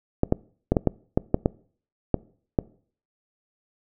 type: clicks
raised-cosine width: 2 ms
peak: -5 dBFS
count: 10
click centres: 0.234 / 0.324 / 0.72 / 0.768 / 0.873 / 1.175 / 1.344 / 1.459 / 2.143 / 2.588 s
effects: noise-tail reverb RT60 0.5 s tail -23 dB re dry